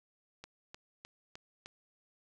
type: click train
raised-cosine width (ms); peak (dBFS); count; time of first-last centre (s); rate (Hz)
0.2; -29; 5; 0.44-1.66; 3.28
effects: none